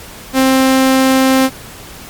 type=tone; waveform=sawtooth; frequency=263.6 Hz; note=C4; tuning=13 cents sharp; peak=-4 dBFS; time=0.33-1.5 s; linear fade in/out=50 ms; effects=pink hiss -33 dBFS RMS until 2.09 s + MP3 96 kbps